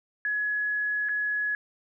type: tone with dropouts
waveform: sine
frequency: 1688 Hz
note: G#6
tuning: 28 cents sharp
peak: -25 dBFS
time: 0.25-1.55 s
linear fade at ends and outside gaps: 1 ms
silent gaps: 1.087-1.092 s
effects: none